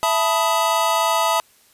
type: tone cluster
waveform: square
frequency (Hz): 663 / 879 / 982 / 1254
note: E5 / A5 / B5 / D#6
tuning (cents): +10 / -2 / -10 / +13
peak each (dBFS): -23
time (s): 0.03-1.4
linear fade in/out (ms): 0
effects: white hiss -55 dBFS RMS until 1.73 s + resampled to 32000 Hz